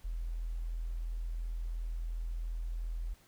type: tone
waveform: sine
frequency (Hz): 41.44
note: E1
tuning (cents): +10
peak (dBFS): -34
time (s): 0.04-3.14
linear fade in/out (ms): 10
effects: pink hiss -64 dBFS RMS until 3.27 s